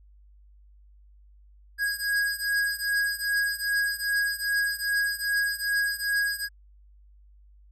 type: beating tone pair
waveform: square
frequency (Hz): 1646 / 1648.5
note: G#6 / G#6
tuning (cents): -16 / -13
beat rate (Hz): 2.5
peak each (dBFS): -27 / -29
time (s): 1.78-6.49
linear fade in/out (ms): 50
effects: added 50 Hz sine -51 dBFS peak until 7.71 s + MP3 64 kbps

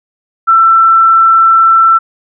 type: tone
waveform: sine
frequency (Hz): 1338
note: E6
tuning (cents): +25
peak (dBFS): -3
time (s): 0.47-1.99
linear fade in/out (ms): 20
effects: none

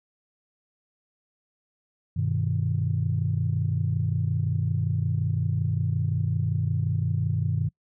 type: chord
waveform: sine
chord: G augmented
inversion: none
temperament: equal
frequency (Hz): 98 / 123.47 / 155.56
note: G2 / B2 / D#3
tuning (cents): 0 / 0 / 0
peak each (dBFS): -26 / -27 / -27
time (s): 2.16-7.69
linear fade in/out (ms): 10
effects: noise-tail reverb RT60 0.1 s tail -26 dB re dry + tanh soft clip ceiling -13 dBFS

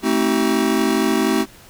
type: chord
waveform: square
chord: A diminished seventh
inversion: none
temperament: just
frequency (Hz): 220 / 264 / 316.8 / 380.2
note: A3 / C4 / Eb4 / Gb4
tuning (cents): 0 / +16 / +31 / +47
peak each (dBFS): -22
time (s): 0.02-1.46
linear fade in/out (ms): 50
effects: pink hiss -45 dBFS RMS until 1.69 s

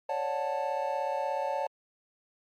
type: chord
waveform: triangle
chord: D major seventh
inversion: third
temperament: just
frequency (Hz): 550.6 / 587.3 / 734.2 / 881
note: C#5 / D5 / F#5 / A5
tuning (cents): -12 / 0 / -14 / +2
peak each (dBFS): -32 / -34 / -35 / -31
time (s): 0.09-1.67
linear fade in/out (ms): 5
effects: Opus 48 kbps

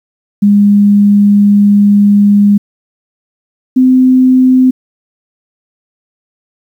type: tone pair in turn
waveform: sine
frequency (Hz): 203.8 / 256.8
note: G#3 / C4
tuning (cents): -32 / -32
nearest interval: major third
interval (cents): 400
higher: second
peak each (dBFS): -3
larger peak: neither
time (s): 0.42-2.58 / 3.76-4.71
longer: first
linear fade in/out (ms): 10
effects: 7-bit

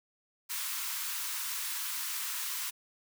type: high-pass noise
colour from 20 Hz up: white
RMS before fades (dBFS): -36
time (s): 0.49-2.71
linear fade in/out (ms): 20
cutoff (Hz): 910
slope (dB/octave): 96
effects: none

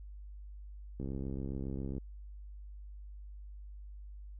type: click train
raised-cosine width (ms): 3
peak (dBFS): -27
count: 67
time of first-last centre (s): 1-1.981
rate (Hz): 67.3
effects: added 50 Hz sine -45 dBFS peak until 4.39 s

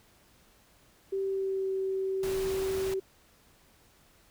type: tone with pitch glide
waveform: sine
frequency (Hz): 388.5 to 383.2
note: G4 to G4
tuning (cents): -16 to -39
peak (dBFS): -28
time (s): 1.12-3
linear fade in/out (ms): 10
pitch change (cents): -23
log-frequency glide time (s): 1.22-1.7
type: noise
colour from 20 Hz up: pink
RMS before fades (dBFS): -40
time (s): 2.23-2.94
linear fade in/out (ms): 2
effects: pink hiss -62 dBFS RMS until 4.3 s

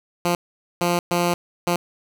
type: tone bursts at uneven times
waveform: 10% pulse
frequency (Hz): 174.3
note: F3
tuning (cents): -3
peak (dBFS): -10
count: 4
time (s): 0.25-0.35 / 0.81-0.99 / 1.11-1.34 / 1.67-1.76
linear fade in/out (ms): 2
effects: none

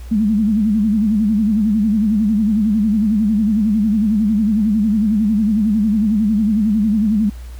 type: tone with vibrato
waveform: sine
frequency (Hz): 213.2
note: G#3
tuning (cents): +46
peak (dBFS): -12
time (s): 0.11-7.3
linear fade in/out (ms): 10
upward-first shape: sine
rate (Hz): 11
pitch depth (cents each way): 110
effects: added 60 Hz sine -29 dBFS peak until 7.59 s + pink hiss -46 dBFS RMS until 7.59 s

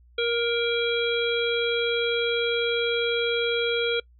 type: harmonic tone with a mistuned harmonic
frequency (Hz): 470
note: A#4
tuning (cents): +14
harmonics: 1 / 3 / 5 / 7 / 8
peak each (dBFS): -24 / -31 / -31 / -29 / -37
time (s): 0.18-4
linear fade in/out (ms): 5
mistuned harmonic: 8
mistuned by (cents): +80
effects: noise-tail reverb RT60 0.1 s tail -25 dB re dry + added 60 Hz sine -52 dBFS peak until 4.19 s

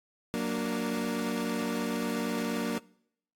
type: chord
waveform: 30% pulse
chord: Gb augmented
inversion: none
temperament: equal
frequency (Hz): 185 / 233.1 / 293.7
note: Gb3 / Bb3 / D4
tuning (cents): 0 / 0 / 0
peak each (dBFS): -33 / -29 / -33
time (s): 0.34-2.78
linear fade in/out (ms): 0
effects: noise-tail reverb RT60 0.7 s tail -23 dB re dry + AAC 64 kbps

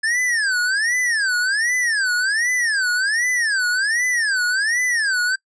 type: tone with vibrato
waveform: square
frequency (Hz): 1707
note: G#6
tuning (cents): +47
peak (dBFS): -18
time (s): 0.03-5.36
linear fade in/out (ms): 10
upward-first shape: sine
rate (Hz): 1.3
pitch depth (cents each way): 280
effects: noise-tail reverb RT60 0.1 s tail -25 dB re dry + resampled to 22050 Hz

